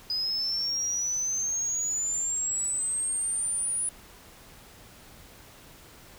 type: exponential sweep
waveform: sine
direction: up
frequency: 4978 to 9840 Hz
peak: -25 dBFS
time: 0.1-3.89 s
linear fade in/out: 2 ms
effects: tanh soft clip ceiling -23 dBFS + pink hiss -51 dBFS RMS until 6.18 s